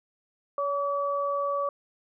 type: tone pair together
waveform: sine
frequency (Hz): 565 / 1144.8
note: C#5 / D6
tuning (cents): +33 / -45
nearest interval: octave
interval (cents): 1222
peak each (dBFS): -28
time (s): 0.58-1.69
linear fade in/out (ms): 2
effects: none